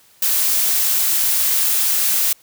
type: noise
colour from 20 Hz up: blue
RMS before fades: -17 dBFS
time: 0.22-2.33 s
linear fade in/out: 5 ms
effects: white hiss -52 dBFS RMS until 2.42 s